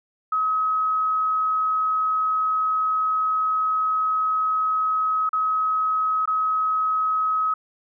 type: tone with dropouts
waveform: sine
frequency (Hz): 1275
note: D#6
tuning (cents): +42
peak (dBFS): -19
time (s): 0.32-7.54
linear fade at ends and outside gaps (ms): 5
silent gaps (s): 5.292-5.33 / 6.257-6.275
effects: none